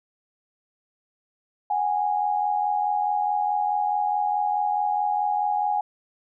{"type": "tone pair together", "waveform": "sine", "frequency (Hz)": [741, 825.7], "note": ["F#5", "G#5"], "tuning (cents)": [2, -10], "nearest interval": "major second", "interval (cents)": 188, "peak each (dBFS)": [-27, -22], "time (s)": [1.7, 5.81], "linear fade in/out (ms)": 5, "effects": []}